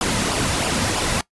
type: noise with flanger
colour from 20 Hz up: pink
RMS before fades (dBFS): -21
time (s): 0.01-1.21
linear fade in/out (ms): 2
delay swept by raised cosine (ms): 0.49 to 2.79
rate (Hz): 3.1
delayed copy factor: -0.55
effects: noise-tail reverb RT60 0.1 s tail -20 dB re dry + resampled to 24000 Hz